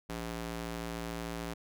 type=tone with high-pass filter; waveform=square; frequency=56.8 Hz; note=A#1; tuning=44 cents flat; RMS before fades=-39 dBFS; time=0.09-1.54 s; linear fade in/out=10 ms; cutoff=130 Hz; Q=0.51; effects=none